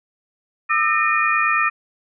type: tone cluster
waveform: sine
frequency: 1204 / 1313 / 1831 / 2444 Hz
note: D6 / E6 / A#6 / D#7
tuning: +43 / -7 / -32 / -32 cents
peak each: -21 dBFS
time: 0.69-1.7 s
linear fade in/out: 20 ms
effects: none